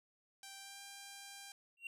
5% pulse tone with pitch glide, 785 to 796 Hz, G5 to G5, +2 to +26 cents, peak -38 dBFS, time 0.43-1.52 s, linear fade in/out 2 ms, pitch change +24 cents, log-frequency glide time 0.56-0.81 s
triangle tone with exponential growth, 2748 Hz, F7, 29 cents flat, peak -36 dBFS, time 1.77-1.87 s, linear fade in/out 2 ms, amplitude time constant 21 ms
effects none

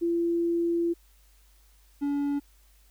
sine / triangle tone pair in turn, 340 / 285.1 Hz, F4 / C#4, -46 / +49 cents, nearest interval minor third, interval 305 cents, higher first, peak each -23 dBFS, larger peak neither, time 0.01-0.94 / 2.01-2.4 s, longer first, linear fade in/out 20 ms, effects added 50 Hz sine -57 dBFS peak until 2.9 s + white hiss -64 dBFS RMS until 2.9 s

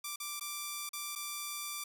5% pulse tone with dropouts, 1174.7 Hz, D6, in tune, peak -26 dBFS, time 0.04-1.84 s, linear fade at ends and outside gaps 5 ms, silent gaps 0.16-0.2 / 0.397-0.409 / 0.892-0.932 / 1.153-1.158 s, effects none

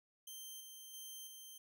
10% pulse tone with tremolo, 3136 Hz, G7, in tune, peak -40 dBFS, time 0.27-1.58 s, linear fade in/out 5 ms, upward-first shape square, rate 1.5 Hz, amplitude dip 35%, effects none

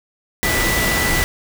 sine tone in noise, 1975.5 Hz, B6, in tune, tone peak -20 dBFS, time 0.43-1.24 s, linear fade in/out 0 ms, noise pink, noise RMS -19 dBFS, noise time 0.43-1.24 s, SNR -4 dB, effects none

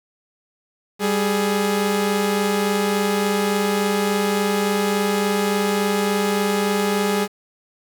sawtooth tone pair together, 197.9 / 419.3 Hz, G3 / G#4, +17 / +17 cents, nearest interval octave + minor second, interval 1300 cents, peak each -17 dBFS, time 0.99-7.28 s, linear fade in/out 50 ms, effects 7-bit

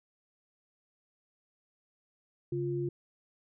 sine tone pair together, 138.3 / 350 Hz, C#3 / F4, -4 / +4 cents, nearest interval octave + major third, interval 1608 cents, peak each -34 / -32 dBFS, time 2.52-2.89 s, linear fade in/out 5 ms, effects none

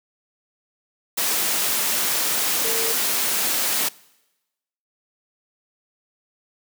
sine tone in noise, 453.8 Hz, A#4, 47 cents flat, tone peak -28 dBFS, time 2.64-2.93 s, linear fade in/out 10 ms, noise white, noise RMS -22 dBFS, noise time 1.17-3.89 s, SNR -9 dB, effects noise-tail reverb RT60 1.0 s tail -23 dB re dry + high-pass 200 Hz 12 dB/octave

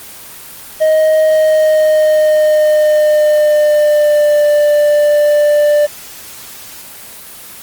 triangle tone with pitch glide, 626 to 591.2 Hz, D#5 to D5, +10 to +11 cents, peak -5 dBFS, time 0.8-5.87 s, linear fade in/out 20 ms, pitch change -99 cents, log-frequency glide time 1.27-4.45 s, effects white hiss -32 dBFS RMS until 7.62 s + Opus 24 kbps

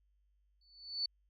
sine tone with exponential growth, 4480 Hz, C#8, 18 cents sharp, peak -30 dBFS, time 0.61-1.06 s, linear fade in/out 5 ms, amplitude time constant 96 ms, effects added 50 Hz sine -70 dBFS peak until 1.29 s

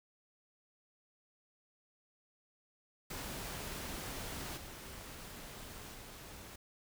pink noise with level steps, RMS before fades -43 / -49 / -51 dBFS, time 3.1-6.56 s, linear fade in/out 5 ms, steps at 4.56 / 5.93 s, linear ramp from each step 20 ms, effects none

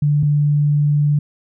sine tone pair in turn, 146.83 / 146.83 Hz, D3 / D3, 0 / 0 cents, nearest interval unison, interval 0 cents, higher neither, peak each -12 dBFS, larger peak neither, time 0.02-0.23 / 0.23-1.19 s, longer second, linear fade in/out 5 ms, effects none

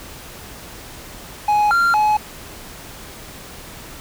triangle tone with pitch steps, 836 / 1384 / 848 Hz, G#5 / F6 / G#5, +11 / -16 / +36 cents, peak -11 dBFS, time 1.48-2.17 s, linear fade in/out 5 ms, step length 230 ms, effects pink hiss -37 dBFS RMS until 4 s

